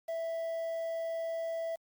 triangle tone with quantisation, 659.3 Hz, E5, in tune, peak -31 dBFS, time 0.08-1.76 s, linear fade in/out 10 ms, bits 9, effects Opus 48 kbps

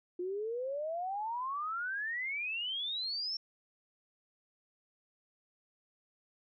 sine exponential sweep, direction up, 349.2 to 5490 Hz, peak -34 dBFS, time 0.19-3.37 s, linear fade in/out 5 ms, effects none

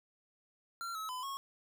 square tone with pitch steps, 1370 / 1291 / 1009 / 1095 Hz, F6 / E6 / B5 / C#6, -34 / -37 / +37 / -22 cents, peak -39 dBFS, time 0.81-1.37 s, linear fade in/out 0 ms, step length 140 ms, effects none

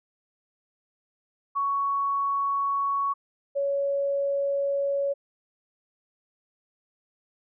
sine tone pair in turn, 1115 / 559.4 Hz, C#6 / C#5, +10 / +16 cents, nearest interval octave, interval 1194 cents, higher first, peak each -23 dBFS, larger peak neither, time 1.55-3.14 / 3.55-5.14 s, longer neither, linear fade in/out 20 ms, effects none

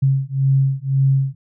sine beating tone pair, 134.6 / 136.5 Hz, C3 / C#3, +49 / -26 cents, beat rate 1.9 Hz, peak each -17 dBFS, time 0.02-1.35 s, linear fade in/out 10 ms, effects none

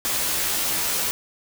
white noise with comb filter, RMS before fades -24 dBFS, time 0.05-1.11 s, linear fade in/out 0 ms, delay 14 ms, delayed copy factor -0.95, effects none

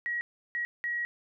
sine tone bursts at uneven times, 1907 Hz, A#6, 39 cents sharp, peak -29 dBFS, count 3, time 0.06-0.21 / 0.55-0.65 / 0.84-1.05 s, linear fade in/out 0 ms, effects none

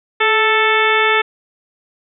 harmonic tone with a mistuned harmonic, 440 Hz, A4, in tune, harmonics 1 / 2 / 3 / 4 / 5 / 6 / 7 / 8, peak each -18 / -20 / -18 / -18 / -18 / -22 / -28 / -24 dBFS, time 0.2-1.22 s, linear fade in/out 10 ms, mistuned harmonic 1, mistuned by -34 cents, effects none

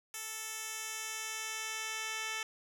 10% pulse tone with band-pass filter sweep, 440 Hz, A4, in tune, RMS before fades -40 dBFS, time 0.14-2.43 s, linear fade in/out 2 ms, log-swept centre 9400 to 4100 Hz, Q 0.79, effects none

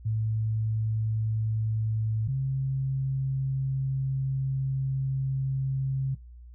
sine tone pair in turn, 110 / 134.18 Hz, A2 / C3, 0 / +44 cents, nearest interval minor third, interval 344 cents, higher second, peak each -25 dBFS, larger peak neither, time 0.05-2.28 / 2.28-6.15 s, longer second, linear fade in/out 10 ms, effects noise-tail reverb RT60 0.2 s tail -19 dB re dry + added 60 Hz sine -44 dBFS peak until 6.54 s

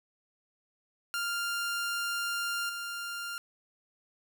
sawtooth tone with level steps, 1396.9 Hz, F6, in tune, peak -27 / -32 dBFS, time 1.14-3.38 s, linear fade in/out 0 ms, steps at 2.69 s, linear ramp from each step 5 ms, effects none

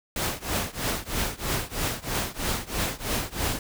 pink noise with tremolo, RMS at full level -25 dBFS, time 0.16-3.59 s, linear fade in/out 2 ms, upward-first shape triangle, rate 3.1 Hz, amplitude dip 95%, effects none

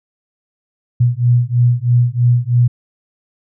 sine beating tone pair, 120 / 123.1 Hz, B2 / B2, -49 / -5 cents, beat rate 3.1 Hz, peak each -13 dBFS, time 1-2.68 s, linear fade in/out 10 ms, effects none

